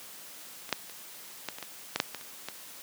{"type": "clicks", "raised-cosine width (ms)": 0.2, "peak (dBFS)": [-24, -8, -27, -15, -23, -20, -10, -6, -19, -28, -18], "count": 11, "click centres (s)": [0.692, 0.727, 0.897, 1.487, 1.585, 1.627, 1.96, 2.001, 2.147, 2.212, 2.486], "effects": ["white hiss -47 dBFS RMS until 2.82 s", "high-pass 150 Hz 12 dB/octave"]}